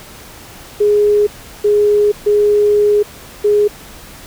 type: tone bursts at uneven times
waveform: sine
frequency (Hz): 415.3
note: G#4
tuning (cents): 0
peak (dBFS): -8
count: 4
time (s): 0.8-1.27 / 1.64-2.12 / 2.26-3.03 / 3.44-3.68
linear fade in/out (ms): 10
effects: pink hiss -36 dBFS RMS until 4.26 s